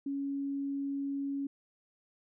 sine tone, 278.3 Hz, C#4, 7 cents sharp, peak -32 dBFS, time 0.06-1.47 s, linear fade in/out 5 ms, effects none

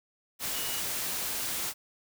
sine tone in noise, 2917 Hz, F#7, 25 cents flat, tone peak -40 dBFS, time 0.52-0.83 s, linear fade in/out 50 ms, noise white, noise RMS -33 dBFS, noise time 0.39-1.74 s, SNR -10 dB, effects none

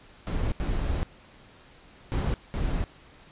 brown noise bursts at uneven times, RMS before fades -27 dBFS, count 4, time 0.27-0.52 / 0.6-1.03 / 2.12-2.34 / 2.54-2.84 s, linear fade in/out 0 ms, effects pink hiss -53 dBFS RMS until 3.31 s + resampled to 8000 Hz

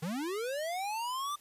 square linear sweep, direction up, 146 to 1200 Hz, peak -34 dBFS, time 0.02-1.36 s, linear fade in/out 10 ms, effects white hiss -60 dBFS RMS until 1.4 s + resampled to 32000 Hz

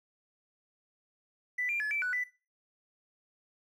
triangle tone with pitch steps, 1986 / 2382 / 1710 / 2327 / 1483 / 1986 Hz, B6 / D7 / A6 / D7 / F#6 / B6, +9 / +24 / -50 / -17 / +4 / +9 cents, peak -26 dBFS, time 1.58-2.24 s, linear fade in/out 10 ms, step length 110 ms, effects noise-tail reverb RT60 0.3 s tail -20 dB re dry + tanh soft clip ceiling -27 dBFS

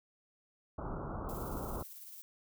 pink low-pass noise, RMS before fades -40 dBFS, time 0.78-1.83 s, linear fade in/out 5 ms, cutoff 1400 Hz, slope 96 dB/octave
violet noise with tremolo, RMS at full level -49 dBFS, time 1.29-2.22 s, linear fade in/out 0 ms, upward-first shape square, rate 18 Hz, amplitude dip 30%
effects none

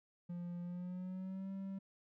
triangle tone with pitch glide, 174.61 to 193.74 Hz, F3 to G3, 0 to -20 cents, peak -39 dBFS, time 0.29-1.79 s, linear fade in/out 10 ms, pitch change +180 cents, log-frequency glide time 0.62-1.5 s, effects none

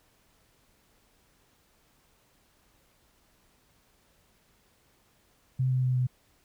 sine tone with pitch steps, 129.6 / 128.48 / 127.37 / 126.27 Hz, C3 / C3 / C3 / B2, -16 / -31 / -46 / +39 cents, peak -23 dBFS, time 5.59-6.07 s, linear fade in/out 10 ms, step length 120 ms, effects pink hiss -66 dBFS RMS until 6.44 s

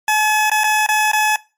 20% pulse tone with dropouts, 855 Hz, A5, 50 cents flat, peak -8 dBFS, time 0.08-1.36 s, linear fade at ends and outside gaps 2 ms, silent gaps 0.498-0.515 / 0.636-0.641 / 0.864-0.888 / 1.116-1.132 s, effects noise-tail reverb RT60 0.3 s tail -22 dB re dry + MP3 64 kbps

